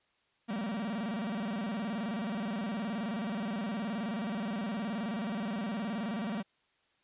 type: tone with vibrato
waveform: 45% pulse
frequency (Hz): 211.7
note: G#3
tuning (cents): +33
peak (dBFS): -33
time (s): 0.48-6.43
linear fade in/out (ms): 20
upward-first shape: square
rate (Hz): 19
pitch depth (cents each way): 170
effects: white hiss -72 dBFS RMS until 7.03 s + resampled to 8000 Hz